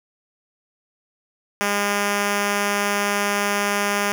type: tone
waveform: 5% pulse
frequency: 203.4 Hz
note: G#3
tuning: 36 cents flat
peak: -8 dBFS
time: 1.61-4.12 s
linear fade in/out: 0 ms
effects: none